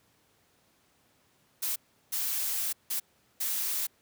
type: noise bursts at uneven times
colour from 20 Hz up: blue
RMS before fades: -31 dBFS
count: 4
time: 1.62-1.76 / 2.12-2.73 / 2.9-3 / 3.4-3.87 s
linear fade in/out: 10 ms
effects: pink hiss -67 dBFS RMS until 4.01 s + high-pass 100 Hz 12 dB/octave